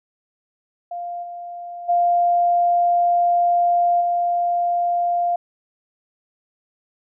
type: tone with level steps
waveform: sine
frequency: 698.5 Hz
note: F5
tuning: in tune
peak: -26 / -30 / -14 / -17 dBFS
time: 0.91-5.36 s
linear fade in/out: 5 ms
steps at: 1.22 / 1.88 / 4 s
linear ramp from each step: 20 ms
effects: none